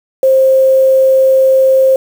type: tone with quantisation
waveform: sine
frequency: 529 Hz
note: C5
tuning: 19 cents sharp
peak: -5 dBFS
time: 0.23-1.96 s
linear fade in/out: 2 ms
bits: 5
effects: none